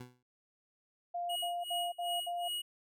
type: tone with exponential decay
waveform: 20% pulse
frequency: 124.4 Hz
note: B2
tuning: 13 cents sharp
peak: -38 dBFS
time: 0-0.23 s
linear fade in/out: 5 ms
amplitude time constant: 49 ms
type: tone bursts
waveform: sine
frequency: 698.5 Hz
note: F5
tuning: in tune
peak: -34 dBFS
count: 5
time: 1.14-2.484 s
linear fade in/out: 10 ms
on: 220 ms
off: 61 ms
type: tone with tremolo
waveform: square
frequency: 2900 Hz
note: F#7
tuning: 35 cents flat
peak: -35 dBFS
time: 1.29-2.62 s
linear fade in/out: 10 ms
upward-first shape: sine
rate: 2.6 Hz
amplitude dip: 95%
effects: none